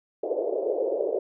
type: band-pass noise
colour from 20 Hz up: white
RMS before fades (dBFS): -27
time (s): 0.23-1.19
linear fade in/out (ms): 5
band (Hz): 370 to 590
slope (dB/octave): 48
effects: none